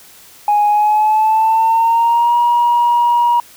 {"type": "tone with pitch glide", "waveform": "sine", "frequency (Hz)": [830.6, 954.1], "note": ["G#5", "A#5"], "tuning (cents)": [0, 40], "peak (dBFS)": -8, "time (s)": [0.48, 3.4], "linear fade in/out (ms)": 2, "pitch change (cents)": 240, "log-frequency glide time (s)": [0.68, 2.36], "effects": ["tanh soft clip ceiling -6 dBFS", "white hiss -42 dBFS RMS until 3.56 s"]}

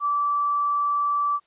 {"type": "tone", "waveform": "sine", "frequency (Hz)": 1160, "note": "D6", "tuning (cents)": -22, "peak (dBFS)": -20, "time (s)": [0, 1.4], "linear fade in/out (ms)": 50, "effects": ["white hiss -65 dBFS RMS until 1.46 s", "resampled to 8000 Hz"]}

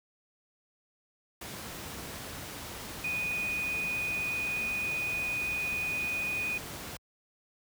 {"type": "tone in noise", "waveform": "sine", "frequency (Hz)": 2477, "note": "D#7", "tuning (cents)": -8, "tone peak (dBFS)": -30, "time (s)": [3.04, 6.58], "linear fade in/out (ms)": 5, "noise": "pink", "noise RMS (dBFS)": -41, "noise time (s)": [1.41, 6.97], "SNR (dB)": 8, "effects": ["high-pass 60 Hz 12 dB/octave"]}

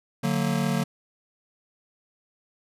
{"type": "chord", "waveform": "square", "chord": "D augmented", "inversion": "none", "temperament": "just", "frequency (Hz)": [146.83, 183.54, 229.4], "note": ["D3", "F#3", "A#3"], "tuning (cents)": [0, -14, -28], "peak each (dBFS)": -28, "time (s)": [0.23, 0.84], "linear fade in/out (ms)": 10, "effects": ["resampled to 32000 Hz"]}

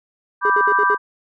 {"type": "chord", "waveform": "sine", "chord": "G major", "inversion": "first", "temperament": "equal", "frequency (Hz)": [987.8, 1174.7, 1568], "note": ["B5", "D6", "G6"], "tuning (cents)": [0, 0, 0], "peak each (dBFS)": -18, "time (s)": [0.41, 0.98], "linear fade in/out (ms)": 50}
{"type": "tone bursts", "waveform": "triangle", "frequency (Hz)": 415.3, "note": "G#4", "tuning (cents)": 0, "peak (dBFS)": -18, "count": 5, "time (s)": [0.45, 0.947], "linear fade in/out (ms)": 2, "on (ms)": 49, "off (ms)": 63}
{"effects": []}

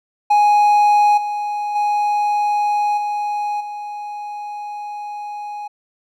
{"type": "tone with level steps", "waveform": "triangle", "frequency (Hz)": 830.6, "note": "G#5", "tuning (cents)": 0, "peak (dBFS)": [-8, -18, -13, -17, -24], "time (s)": [0.3, 5.68], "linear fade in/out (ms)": 10, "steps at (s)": [1.17, 1.75, 2.97, 3.6], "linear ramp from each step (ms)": 10, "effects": []}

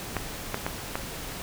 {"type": "clicks", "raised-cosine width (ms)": 0.5, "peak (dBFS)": -12, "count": 4, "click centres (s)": [0.167, 0.544, 0.665, 0.955], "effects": ["pink hiss -37 dBFS RMS until 1.42 s"]}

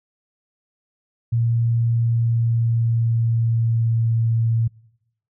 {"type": "tone with pitch glide", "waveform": "sine", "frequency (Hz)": [116.54, 114.34], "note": ["A#2", "A#2"], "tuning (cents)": [0, -33], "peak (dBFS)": -16, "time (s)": [1.32, 4.68], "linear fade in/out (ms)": 10, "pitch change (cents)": -33, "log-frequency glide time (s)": [1.86, 4.15], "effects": ["noise-tail reverb RT60 0.9 s tail -25 dB re dry"]}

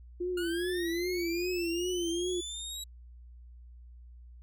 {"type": "tone with vibrato", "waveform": "sine", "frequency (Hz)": 349.2, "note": "F4", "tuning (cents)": 0, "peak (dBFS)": -30, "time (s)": [0.2, 2.41], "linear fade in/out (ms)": 10, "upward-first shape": "triangle", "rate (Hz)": 2.5, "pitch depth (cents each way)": 85}
{"type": "linear sweep", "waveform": "25% pulse", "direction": "up", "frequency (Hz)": [1413, 3887], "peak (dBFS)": -33, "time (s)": [0.37, 2.84], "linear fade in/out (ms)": 5}
{"effects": ["added 60 Hz sine -48 dBFS peak until 4.42 s"]}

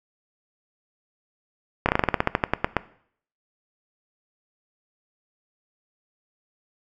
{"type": "slowing click train", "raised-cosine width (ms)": 0.5, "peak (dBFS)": -3, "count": 15, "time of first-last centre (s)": [1.86, 2.767], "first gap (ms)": 28, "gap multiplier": 1.12, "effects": ["noise-tail reverb RT60 0.6 s tail -18 dB re dry"]}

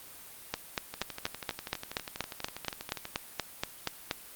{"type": "two click trains", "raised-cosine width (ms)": 0.2, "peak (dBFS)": [-20, -12], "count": [27, 16], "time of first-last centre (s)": [[0.94, 3.054], [0.54, 4.111]], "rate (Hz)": [12.3, 4.2], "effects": ["white hiss -49 dBFS RMS until 4.35 s", "Opus 32 kbps"]}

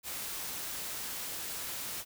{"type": "noise", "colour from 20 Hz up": "white", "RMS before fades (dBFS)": -39, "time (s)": [0.03, 2.05], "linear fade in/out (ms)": 50, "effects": []}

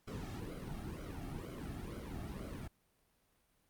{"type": "noise with flanger", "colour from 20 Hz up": "brown", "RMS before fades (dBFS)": -44, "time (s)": [0.07, 2.68], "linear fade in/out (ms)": 10, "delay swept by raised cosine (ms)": [1.1, 2.05], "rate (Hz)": 2.1, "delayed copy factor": -0.75, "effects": ["pink hiss -75 dBFS RMS until 3.69 s", "Opus 48 kbps"]}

